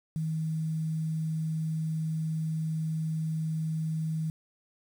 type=tone with quantisation; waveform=sine; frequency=158.7 Hz; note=D#3; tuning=35 cents sharp; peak=-28 dBFS; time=0.16-4.3 s; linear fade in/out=0 ms; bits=9; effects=none